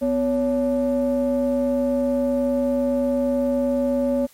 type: ring-modulated tone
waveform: triangle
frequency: 155.2 Hz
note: D#3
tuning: 4 cents flat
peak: -13 dBFS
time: 0.01-4.27 s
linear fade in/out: 20 ms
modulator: 406 Hz
effects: white hiss -53 dBFS RMS until 4.33 s + MP3 64 kbps